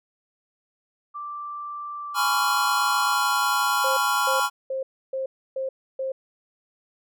sine tone with pitch glide, 1174 to 1156.5 Hz, D6 to D6, -1 to -27 cents, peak -31 dBFS, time 1.14-3.16 s, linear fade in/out 20 ms, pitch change -26 cents, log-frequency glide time 1.95-2.5 s
square chord, C# dominant seventh, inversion second, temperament just, 831.5 / 997.9 / 1108.7 / 1385.9 Hz, G#5 / B5 / C#6 / E#6, +2 / +18 / 0 / -14 cents, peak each -29 / -27 / -27 / -25 dBFS, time 2.14-4.5 s, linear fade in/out 50 ms
sine tone bursts, 530 Hz, C5, 22 cents sharp, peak -25 dBFS, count 6, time 3.84-6.12 s, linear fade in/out 5 ms, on 130 ms, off 300 ms
effects none

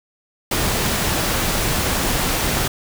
pink noise, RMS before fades -20 dBFS, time 0.51-2.68 s, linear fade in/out 5 ms, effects none

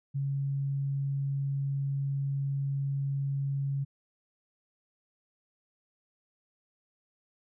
sine tone, 138.59 Hz, C#3, in tune, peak -28 dBFS, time 0.14-3.85 s, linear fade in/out 20 ms, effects none

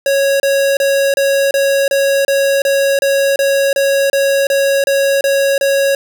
square tone bursts, 552 Hz, C#5, 7 cents flat, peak -11 dBFS, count 16, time 0.06-5.95 s, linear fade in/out 2 ms, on 340 ms, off 30 ms, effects none

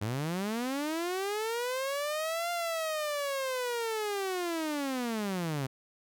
sawtooth linear two-way sweep, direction up then down, 98 to 698.5 to 127.8 Hz, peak -27 dBFS, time 0.01-5.67 s, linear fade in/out 10 ms, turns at 2.51 s, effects none

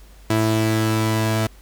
sawtooth tone pair together, 110 / 329.6 Hz, A2 / E4, 0 / 0 cents, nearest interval octave + perfect fifth, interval 1900 cents, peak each -15 / -18 dBFS, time 0.3-1.47 s, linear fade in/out 5 ms, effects added 50 Hz sine -43 dBFS peak until 1.61 s + pink hiss -52 dBFS RMS until 1.61 s

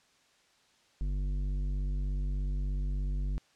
triangle tone with tanh clipping, 48.35 Hz, G1, 23 cents flat, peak -31 dBFS, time 1.01-3.38 s, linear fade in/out 0 ms, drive 15 dB, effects white hiss -66 dBFS RMS until 3.55 s + low-pass 6000 Hz 12 dB/octave

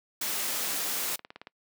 white noise, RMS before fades -31 dBFS, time 0.21-1.16 s, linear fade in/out 5 ms
click train, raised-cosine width 0.3 ms, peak -26 dBFS, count 12, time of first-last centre 0.86-1.471 s, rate 18 Hz
effects noise-tail reverb RT60 0.1 s tail -25 dB re dry + high-pass 200 Hz 12 dB/octave

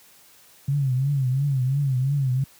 sine tone with vibrato, 134.9 Hz, C#3, 47 cents flat, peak -19 dBFS, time 0.68-2.44 s, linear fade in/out 5 ms, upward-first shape triangle, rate 2.9 Hz, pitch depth 140 cents each way, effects white hiss -53 dBFS RMS until 2.59 s + high-pass 60 Hz 12 dB/octave

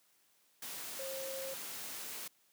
sine tone in noise, 535 Hz, C5, 38 cents sharp, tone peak -41 dBFS, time 0.99-1.54 s, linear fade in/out 5 ms, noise white, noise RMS -44 dBFS, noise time 0.62-2.28 s, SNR 0 dB, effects white hiss -71 dBFS RMS until 2.52 s + high-pass 150 Hz 12 dB/octave

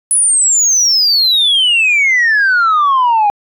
sine exponential sweep, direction down, 10250 to 806 Hz, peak -6 dBFS, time 0.11-3.3 s, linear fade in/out 0 ms, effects tanh soft clip ceiling -6 dBFS

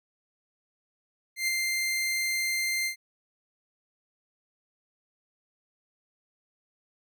sawtooth tone with ADSR envelope, 2093 Hz, C7, in tune, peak -20 dBFS, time 1.36-2.96 s, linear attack 120 ms, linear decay 6 ms, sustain -3 dB, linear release 100 ms, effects none

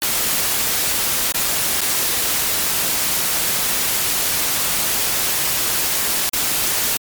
white noise with dropouts, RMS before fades -19 dBFS, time 0.02-6.97 s, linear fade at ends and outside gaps 0 ms, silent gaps 1.321-1.345 / 1.807-1.815 / 6.292-6.334 s, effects MP3 96 kbps

